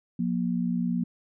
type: tone pair together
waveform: sine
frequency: 178.07 / 237.7 Hz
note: F3 / A#3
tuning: +34 / +34 cents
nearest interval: perfect fourth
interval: 500 cents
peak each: -27 dBFS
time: 0.19-1.04 s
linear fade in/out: 5 ms
effects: none

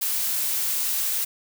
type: noise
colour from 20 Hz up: blue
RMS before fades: -25 dBFS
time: 0.01-1.25 s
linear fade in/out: 10 ms
effects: none

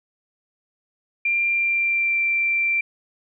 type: tone with pitch glide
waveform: sine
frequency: 2381 to 2354 Hz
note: D7 to D7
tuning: +23 to +3 cents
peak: -18 dBFS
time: 1.25-2.81 s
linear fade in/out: 5 ms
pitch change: -20 cents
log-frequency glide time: 1.48-2.19 s
effects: none

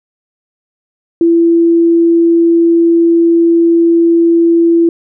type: tone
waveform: sine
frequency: 335.9 Hz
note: E4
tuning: 33 cents sharp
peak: -5 dBFS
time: 1.21-4.89 s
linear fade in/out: 2 ms
effects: none

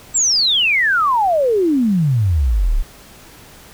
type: exponential sweep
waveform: sine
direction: down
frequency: 7800 to 30.38 Hz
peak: -12 dBFS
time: 0.14-2.83 s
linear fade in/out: 20 ms
effects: pink hiss -42 dBFS RMS until 3.73 s

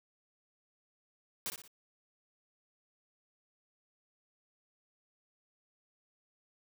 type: noise with echo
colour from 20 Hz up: white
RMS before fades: -37 dBFS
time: 1.46-1.5 s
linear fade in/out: 0 ms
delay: 59 ms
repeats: 3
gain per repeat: -7 dB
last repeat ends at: 1.677 s
effects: none

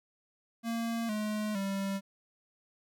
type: tone with pitch steps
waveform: square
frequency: 230.3 / 212.4 / 195.91 Hz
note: A#3 / G#3 / G3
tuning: -21 / +39 / -1 cents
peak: -32 dBFS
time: 0.63-2.01 s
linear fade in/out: 50 ms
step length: 460 ms
effects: none

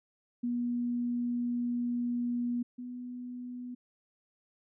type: tone pair in turn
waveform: sine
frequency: 241.4 / 246.9 Hz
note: B3 / B3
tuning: -39 / 0 cents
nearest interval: unison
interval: 39 cents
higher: second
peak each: -29 / -38 dBFS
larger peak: first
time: 0.43-2.63 / 2.78-3.75 s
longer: first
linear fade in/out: 10 ms
effects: none

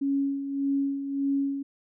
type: tone with tremolo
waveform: sine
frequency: 277.2 Hz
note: C#4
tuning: in tune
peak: -22 dBFS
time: 0.01-1.63 s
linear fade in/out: 10 ms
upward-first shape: sine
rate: 1.7 Hz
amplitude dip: 60%
effects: none

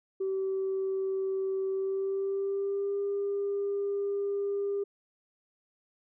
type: tone with pitch glide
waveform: sine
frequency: 384.1 to 401.1 Hz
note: G4 to G4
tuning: -35 to +40 cents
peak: -27 dBFS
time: 0.2-4.84 s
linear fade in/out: 10 ms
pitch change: +75 cents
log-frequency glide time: 1.7-3 s
effects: tanh soft clip ceiling -24 dBFS

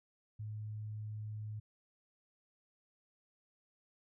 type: tone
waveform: sine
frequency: 107 Hz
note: A2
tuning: 48 cents flat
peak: -40 dBFS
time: 0.39-1.6 s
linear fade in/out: 10 ms
effects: none

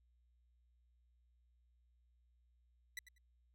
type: tone with echo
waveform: sawtooth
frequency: 1975.5 Hz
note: B6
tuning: in tune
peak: -39 dBFS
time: 2.97-2.99 s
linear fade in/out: 2 ms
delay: 96 ms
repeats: 2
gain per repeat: -14 dB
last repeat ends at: 3.182 s
effects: added 60 Hz sine -70 dBFS peak until 3.54 s

